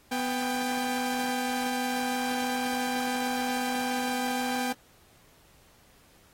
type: tone pair together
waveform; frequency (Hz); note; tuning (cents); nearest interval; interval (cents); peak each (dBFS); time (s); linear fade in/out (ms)
sawtooth; 248.6 / 792; B3 / G5; +12 / +18; octave + minor sixth; 2006; -26 / -27; 0.11-4.73; 10
effects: pink hiss -60 dBFS RMS until 6.33 s + AAC 48 kbps